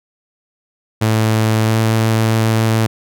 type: tone with pitch glide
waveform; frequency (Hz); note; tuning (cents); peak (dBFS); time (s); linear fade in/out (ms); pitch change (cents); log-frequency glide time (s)
sawtooth; 110 to 111.6; A2 to A2; 0 to +25; -8; 1.01-2.87; 10; +25; 1.64-1.75
effects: none